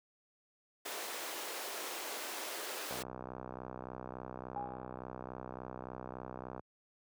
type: high-pass noise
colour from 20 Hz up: pink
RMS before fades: -42 dBFS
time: 0.85-3.03 s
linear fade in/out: 10 ms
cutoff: 370 Hz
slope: 24 dB/octave
type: click train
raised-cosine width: 1 ms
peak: -29 dBFS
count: 235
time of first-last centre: 2.91-6.595 s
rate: 63.5 Hz
type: tone with exponential decay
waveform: sine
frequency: 816 Hz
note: G#5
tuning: 31 cents flat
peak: -34 dBFS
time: 4.56-5.01 s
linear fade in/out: 1 ms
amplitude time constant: 97 ms
effects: high-pass 80 Hz 12 dB/octave